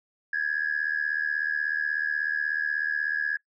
sine tone with amplitude modulation, 1674 Hz, G#6, 13 cents sharp, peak -20 dBFS, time 0.33-3.37 s, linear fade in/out 5 ms, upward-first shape sine, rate 76.4 Hz, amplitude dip 85%, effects noise-tail reverb RT60 0.1 s tail -23 dB re dry + tanh soft clip ceiling -18 dBFS

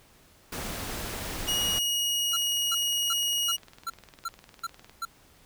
pink noise, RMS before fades -35 dBFS, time 0.52-1.79 s, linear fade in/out 5 ms
sawtooth tone, 2886 Hz, F#7, 44 cents flat, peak -22 dBFS, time 1.47-3.57 s, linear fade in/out 20 ms
click train, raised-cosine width 0.2 ms, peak -31 dBFS, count 52, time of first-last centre 2.32-4.896 s, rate 19.8 Hz
square tone bursts, 1359 Hz, F6, 48 cents flat, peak -30 dBFS, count 8, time 2.33-5.052 s, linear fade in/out 5 ms, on 34 ms, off 350 ms
effects pink hiss -58 dBFS RMS until 5.45 s

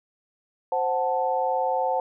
sine chord, F# diminished, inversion second, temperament equal, 523.3 / 740 / 880 Hz, C5 / F#5 / A5, 0 / 0 / 0 cents, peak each -26 dBFS, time 0.72-2 s, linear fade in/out 2 ms, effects none

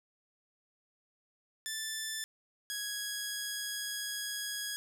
10% pulse tone pair in turn, 1760 / 1661.2 Hz, A6 / G#6, 0 / 0 cents, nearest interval minor second, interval 100 cents, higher first, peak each -27 dBFS, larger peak neither, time 1.66-2.24 / 2.7-4.76 s, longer second, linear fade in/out 0 ms, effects none

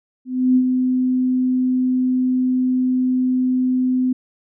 sine tone with ADSR envelope, 254.8 Hz, C4, 46 cents flat, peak -10 dBFS, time 0.25-4.13 s, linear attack 310 ms, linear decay 67 ms, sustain -5 dB, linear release 7 ms, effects none

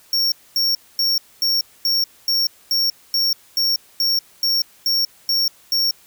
square tone bursts, 5510 Hz, F8, 24 cents flat, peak -16 dBFS, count 14, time 0.13-5.91 s, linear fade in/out 2 ms, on 190 ms, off 240 ms, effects white hiss -51 dBFS RMS until 6.06 s

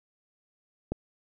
click, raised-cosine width 2 ms, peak -16 dBFS, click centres 0.92 s, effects none

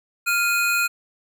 square tone pair together, 1396.9 / 2489 Hz, F6 / D#7, 0 / 0 cents, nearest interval minor seventh, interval 1000 cents, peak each -22 dBFS, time 0.26-0.88 s, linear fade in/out 20 ms, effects none

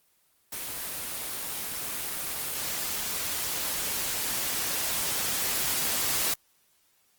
white noise with level ramp, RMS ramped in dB -35 to -27 dBFS, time 0.52-6.34 s, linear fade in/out 5 ms, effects white hiss -67 dBFS RMS until 7.18 s + Opus 24 kbps

